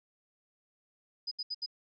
sine tone bursts, 4978 Hz, D#8, in tune, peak -33 dBFS, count 4, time 1.27-1.662 s, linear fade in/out 10 ms, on 44 ms, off 72 ms, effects none

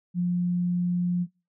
sine tone, 176.9 Hz, F3, 23 cents sharp, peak -22 dBFS, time 0.14-1.27 s, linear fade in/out 50 ms, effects noise-tail reverb RT60 0.3 s tail -24 dB re dry

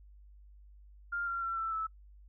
sine tone with pitch steps, 1400 / 1376.7 / 1353.9 / 1331.4 / 1309.3 Hz, F6 / F6 / E6 / E6 / E6, +4 / -25 / +46 / +17 / -12 cents, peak -32 dBFS, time 1.12-1.87 s, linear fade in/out 10 ms, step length 150 ms, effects noise-tail reverb RT60 0.1 s tail -22 dB re dry + added 50 Hz sine -53 dBFS peak until 2.28 s

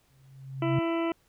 sine tone with exponential growth, 134 Hz, C3, 42 cents sharp, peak -22 dBFS, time 0.1-0.79 s, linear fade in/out 2 ms, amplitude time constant 150 ms
harmonic tone, 332.7 Hz, E4, 16 cents sharp, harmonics 1 / 2 / 3 / 4 / 6 / 7 / 8 / 9, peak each -27 / -33 / -37 / -39 / -43 / -44 / -45 / -46 dBFS, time 0.62-1.12 s, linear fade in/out 2 ms
effects pink hiss -67 dBFS RMS until 1.28 s

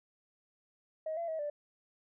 sine tone with pitch steps, 631 / 677 / 639 / 588 Hz, D#5 / E5 / D#5 / D5, +24 / +46 / +46 / +2 cents, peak -33 dBFS, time 1.06-1.5 s, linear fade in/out 5 ms, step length 110 ms, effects tanh soft clip ceiling -29 dBFS

